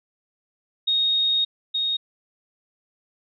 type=tone pair in turn; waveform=sine; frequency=3729 / 3729 Hz; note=A#7 / A#7; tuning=0 / 0 cents; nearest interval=unison; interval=0 cents; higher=neither; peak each=-18 / -21 dBFS; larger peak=first; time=0.87-1.45 / 1.74-1.97 s; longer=first; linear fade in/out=10 ms; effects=none